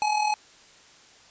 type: tone with amplitude modulation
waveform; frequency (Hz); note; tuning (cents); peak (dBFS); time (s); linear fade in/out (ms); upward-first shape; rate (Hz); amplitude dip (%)
square; 846; G#5; +32; -20; 0.02-0.34; 0; sine; 39.8; 60
effects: white hiss -53 dBFS RMS until 1.3 s + resampled to 16000 Hz